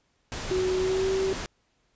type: noise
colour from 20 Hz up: pink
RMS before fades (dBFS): -34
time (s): 0.32-1.46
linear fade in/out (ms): 0
type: tone with pitch glide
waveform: sine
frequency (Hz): 371.5 to 383.3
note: F#4 to G4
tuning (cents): +7 to -39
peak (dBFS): -23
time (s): 0.51-1.33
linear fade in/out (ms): 2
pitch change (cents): +54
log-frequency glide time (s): 0.76-1.1
effects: pink hiss -70 dBFS RMS until 1.95 s + resampled to 16000 Hz